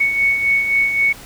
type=beating tone pair; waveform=sine; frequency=2217 / 2220.8 Hz; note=C#7 / C#7; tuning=0 / +3 cents; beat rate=3.8 Hz; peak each=-23 / -14 dBFS; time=0-1.13 s; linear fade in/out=10 ms; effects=pink hiss -38 dBFS RMS until 1.25 s